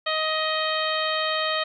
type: harmonic tone with a mistuned harmonic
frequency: 627 Hz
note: D#5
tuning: 13 cents sharp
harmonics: 1 / 2 / 3 / 4 / 5 / 6 / 7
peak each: -28 / -28 / -30 / -34 / -31 / -33 / -34 dBFS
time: 0.06-1.64 s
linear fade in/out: 10 ms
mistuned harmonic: 7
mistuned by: -44 cents
effects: none